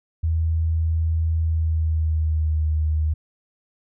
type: tone with pitch glide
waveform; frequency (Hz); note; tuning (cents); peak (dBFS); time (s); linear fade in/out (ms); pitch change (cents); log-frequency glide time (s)
sine; 81 to 77.48; E2 to D#2; -30 to -7; -18; 0.23-3.14; 10; -77; 1.4-2.66
effects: none